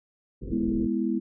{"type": "low-pass noise", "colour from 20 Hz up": "pink", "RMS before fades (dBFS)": -35, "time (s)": [0.41, 0.87], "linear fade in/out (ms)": 10, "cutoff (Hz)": 500, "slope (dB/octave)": 96}
{"type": "chord", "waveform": "sine", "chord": "E major", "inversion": "first", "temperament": "equal", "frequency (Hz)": [207.7, 246.9, 329.6], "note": ["G#3", "B3", "E4"], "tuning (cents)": [0, 0, 0], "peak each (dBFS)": -28, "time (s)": [0.51, 1.2], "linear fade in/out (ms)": 20}
{"effects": []}